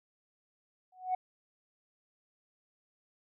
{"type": "tone with exponential growth", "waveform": "sine", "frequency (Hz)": 740, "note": "F#5", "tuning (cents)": 0, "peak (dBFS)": -24, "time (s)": [0.92, 1.15], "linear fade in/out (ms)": 5, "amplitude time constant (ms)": 49, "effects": ["tanh soft clip ceiling -24 dBFS"]}